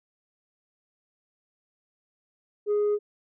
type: tone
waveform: sine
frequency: 415.3 Hz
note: G#4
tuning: in tune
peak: -19 dBFS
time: 2.66-2.99 s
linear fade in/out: 50 ms
effects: tanh soft clip ceiling -20 dBFS